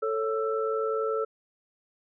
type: tone cluster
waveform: sine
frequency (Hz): 442 / 553 / 1328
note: A4 / C#5 / E6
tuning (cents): +8 / -4 / +12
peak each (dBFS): -27 / -33 / -32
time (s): 0.02-1.25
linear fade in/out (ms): 10
effects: none